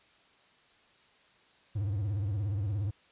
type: tone with vibrato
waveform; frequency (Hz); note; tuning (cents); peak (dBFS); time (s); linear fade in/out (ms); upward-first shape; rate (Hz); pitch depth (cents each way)
triangle; 101.3; G#2; -43; -27; 1.75-2.91; 10; sine; 17; 150
effects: white hiss -63 dBFS RMS until 3.11 s + resampled to 8000 Hz